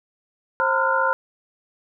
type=tone cluster; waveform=sine; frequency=531 / 918 / 1017 / 1385 / 1440 Hz; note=C5 / A#5 / C6 / F6 / F#6; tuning=+25 / -27 / -50 / -15 / -47 cents; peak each=-24 dBFS; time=0.6-1.13 s; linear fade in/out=0 ms; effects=none